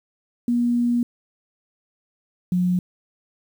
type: tone pair in turn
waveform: sine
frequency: 240 / 179.8 Hz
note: B3 / F#3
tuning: -49 / -49 cents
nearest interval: perfect fourth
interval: 500 cents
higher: first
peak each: -17 dBFS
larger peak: neither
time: 0.48-1.03 / 2.52-2.79 s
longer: first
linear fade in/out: 2 ms
effects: 8-bit